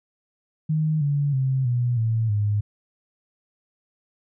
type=tone with pitch steps; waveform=sine; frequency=155.56 / 143.48 / 132.33 / 122.05 / 112.57 / 103.82 Hz; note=D#3 / D3 / C3 / B2 / A2 / G#2; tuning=0 / -40 / +20 / -20 / +40 / 0 cents; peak=-19 dBFS; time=0.69-2.61 s; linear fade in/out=10 ms; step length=320 ms; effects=none